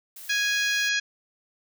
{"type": "noise", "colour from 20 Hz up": "blue", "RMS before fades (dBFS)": -42, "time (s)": [0.16, 0.89], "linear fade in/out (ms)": 5}
{"type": "harmonic tone", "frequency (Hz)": 829, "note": "G#5", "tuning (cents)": -3, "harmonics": [2, 3, 4, 5, 6, 7, 8], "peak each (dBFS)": [-25, -29, -31, -33, -35, -36, -37], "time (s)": [0.29, 1], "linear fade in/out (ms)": 10}
{"effects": []}